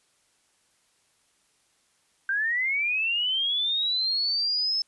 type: linear sweep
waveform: sine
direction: up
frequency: 1551 to 5274 Hz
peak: -23 dBFS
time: 2.29-4.82 s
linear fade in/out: 2 ms
effects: white hiss -67 dBFS RMS until 4.87 s + resampled to 24000 Hz